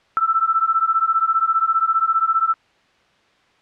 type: beating tone pair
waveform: sine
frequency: 1318.5 / 1333.5 Hz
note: E6 / E6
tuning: 0 / +20 cents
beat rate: 15 Hz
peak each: -18 dBFS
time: 0.17-2.54 s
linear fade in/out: 0 ms
effects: white hiss -57 dBFS RMS until 3.61 s + low-pass 3000 Hz 12 dB/octave